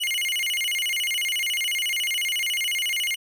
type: tone with vibrato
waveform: 45% pulse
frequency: 2500 Hz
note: D#7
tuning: 8 cents sharp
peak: -23 dBFS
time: 0-3.16 s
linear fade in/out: 20 ms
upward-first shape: square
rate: 14 Hz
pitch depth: 280 cents each way
effects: none